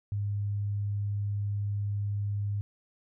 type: tone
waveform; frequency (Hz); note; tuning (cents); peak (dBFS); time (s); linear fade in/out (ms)
sine; 102; G#2; -31; -28; 0.12-2.61; 0
effects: none